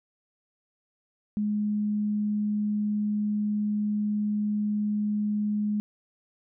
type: tone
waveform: sine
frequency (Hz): 209.2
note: G#3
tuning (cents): +13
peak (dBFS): -24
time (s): 1.37-5.8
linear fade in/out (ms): 0
effects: none